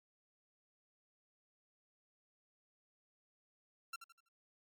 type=tone with echo; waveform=sawtooth; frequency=1360 Hz; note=F6; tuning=46 cents flat; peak=-38 dBFS; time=3.93-3.96 s; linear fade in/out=5 ms; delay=82 ms; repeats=4; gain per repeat=-9 dB; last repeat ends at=4.288 s; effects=MP3 96 kbps